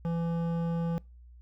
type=tone with hard clipping; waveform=sine; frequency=167.9 Hz; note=E3; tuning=32 cents sharp; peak=-30 dBFS; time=0.05-0.98 s; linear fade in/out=0 ms; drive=12 dB; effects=noise-tail reverb RT60 0.3 s tail -25 dB re dry + added 60 Hz sine -49 dBFS peak until 1.41 s